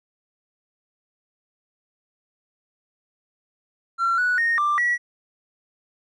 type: tone with pitch steps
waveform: triangle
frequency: 1363 / 1474 / 1853 / 1182 / 1932 Hz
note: F6 / F#6 / A#6 / D6 / B6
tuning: -43 / -7 / -11 / +11 / -39 cents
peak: -15 dBFS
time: 3.98-4.98 s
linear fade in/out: 50 ms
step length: 200 ms
effects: tanh soft clip ceiling -15 dBFS + resampled to 22050 Hz